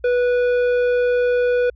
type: tone with tanh clipping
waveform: sine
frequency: 490.8 Hz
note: B4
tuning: 11 cents flat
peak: -16 dBFS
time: 0.04-1.7 s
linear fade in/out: 5 ms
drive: 10 dB
effects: added 60 Hz sine -43 dBFS peak until 1.75 s + MP3 64 kbps